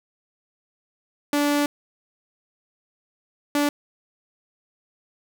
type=tone bursts at uneven times; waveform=sawtooth; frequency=290.3 Hz; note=D4; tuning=20 cents flat; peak=-15 dBFS; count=2; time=1.33-1.66 / 3.55-3.69 s; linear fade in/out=2 ms; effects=none